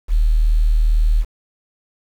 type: tone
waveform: sine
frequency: 38.89 Hz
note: D#1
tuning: in tune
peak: -11 dBFS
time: 0.08-1.25 s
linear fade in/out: 50 ms
effects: 7-bit